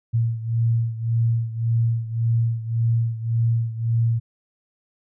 sine beating tone pair, 114.8 / 116.6 Hz, A#2 / A#2, -26 / +1 cents, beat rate 1.8 Hz, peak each -20 / -24 dBFS, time 0.13-4.2 s, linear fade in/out 20 ms, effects none

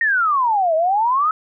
sine exponential two-way sweep, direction down then up, 1879 to 622.3 to 1308 Hz, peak -14 dBFS, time 0.01-1.31 s, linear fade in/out 2 ms, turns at 0.75 s, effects none

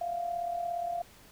sine tone with amplitude modulation, 694 Hz, F5, 11 cents flat, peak -28 dBFS, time 0.01-1.02 s, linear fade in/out 5 ms, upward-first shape sine, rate 37.2 Hz, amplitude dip 60%, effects pink hiss -56 dBFS RMS until 1.31 s

